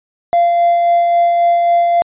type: tone with tremolo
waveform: triangle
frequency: 690 Hz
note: F5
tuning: 21 cents flat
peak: -5 dBFS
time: 0.33-2.02 s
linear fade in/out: 0 ms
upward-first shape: sine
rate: 3.7 Hz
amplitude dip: 30%
effects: tanh soft clip ceiling -3 dBFS + resampled to 8000 Hz